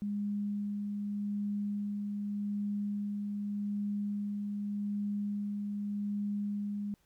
sine tone with tremolo, 204.7 Hz, G#3, 25 cents flat, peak -31 dBFS, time 0.02-6.94 s, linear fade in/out 0 ms, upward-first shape sine, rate 0.84 Hz, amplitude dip 25%, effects pink hiss -72 dBFS RMS until 7.05 s

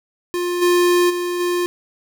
square tone with level steps, 353 Hz, F4, 19 cents sharp, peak -20 / -13 / -21 / -18 dBFS, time 0.34-1.66 s, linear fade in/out 0 ms, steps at 0.61 / 1.09 / 1.39 s, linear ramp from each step 20 ms, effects none

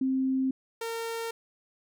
sine / sawtooth tone pair in turn, 263.4 / 457.9 Hz, C4 / A#4, +12 / -31 cents, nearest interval minor seventh, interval 957 cents, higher second, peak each -24 / -28 dBFS, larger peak first, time 0.01-0.51 / 0.81-1.31 s, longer neither, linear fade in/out 5 ms, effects none

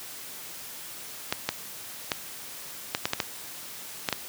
clicks, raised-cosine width 0.2 ms, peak -7 dBFS, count 9, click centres 1.325 / 1.49 / 2.118 / 2.949 / 3.055 / 3.134 / 3.202 / 4.088 / 4.127 s, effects white hiss -41 dBFS RMS until 4.28 s + high-pass 80 Hz 12 dB/octave

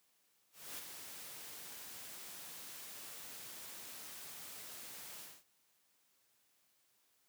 white noise with ADSR envelope, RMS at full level -45 dBFS, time 0.52-5.44 s, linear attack 260 ms, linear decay 24 ms, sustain -5 dB, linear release 240 ms, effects white hiss -75 dBFS RMS until 7.28 s + high-pass 100 Hz 12 dB/octave

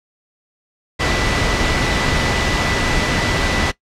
sine tone in noise, 1982 Hz, B6, 6 cents sharp, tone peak -25 dBFS, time 0.99-3.72 s, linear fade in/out 20 ms, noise pink, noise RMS -17 dBFS, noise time 0.99-3.72 s, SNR -11 dB, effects noise-tail reverb RT60 0.1 s tail -19 dB re dry + low-pass 5000 Hz 12 dB/octave

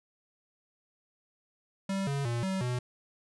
square tone with pitch steps, 194.5 / 140 / 118.5 / 190.6 / 124 Hz, G3 / C#3 / A#2 / G3 / B2, -13 / +18 / +29 / -48 / +7 cents, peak -30 dBFS, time 1.89-2.79 s, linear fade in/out 5 ms, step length 180 ms, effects resampled to 24000 Hz

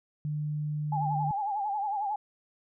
sine tone, 150 Hz, D3, 37 cents sharp, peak -29 dBFS, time 0.25-1.31 s, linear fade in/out 0 ms
sine tone with vibrato, 820 Hz, G#5, 22 cents flat, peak -28 dBFS, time 0.92-2.16 s, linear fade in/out 5 ms, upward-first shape sine, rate 11 Hz, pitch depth 85 cents each way
effects none

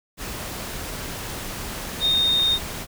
sine tone in noise, 3684 Hz, A#7, 21 cents flat, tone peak -17 dBFS, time 2-2.59 s, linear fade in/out 50 ms, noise pink, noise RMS -32 dBFS, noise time 0.17-2.87 s, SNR +12 dB, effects none

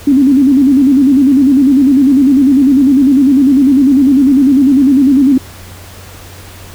sine tone with vibrato, 271.5 Hz, C#4, 36 cents flat, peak -4 dBFS, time 0.07-5.38 s, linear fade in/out 5 ms, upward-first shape square, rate 10 Hz, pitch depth 96 cents each way, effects added 91 Hz sine -33 dBFS peak until 6.74 s + pink hiss -34 dBFS RMS until 6.74 s

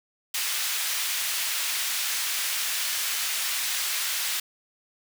pink high-pass noise, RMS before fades -28 dBFS, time 0.34-4.4 s, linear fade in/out 5 ms, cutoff 2100 Hz, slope 12 dB/octave, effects none

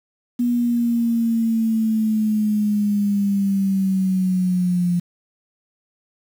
sine linear sweep, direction down, 242.8 to 174.61 Hz, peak -16 dBFS, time 0.39-5 s, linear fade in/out 10 ms, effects 7-bit

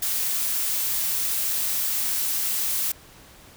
blue noise, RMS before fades -25 dBFS, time 0.02-2.92 s, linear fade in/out 5 ms, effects pink hiss -49 dBFS RMS until 3.56 s

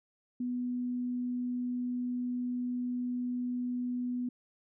sine tone, 246.9 Hz, B3, in tune, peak -31 dBFS, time 0.4-4.29 s, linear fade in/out 5 ms, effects none

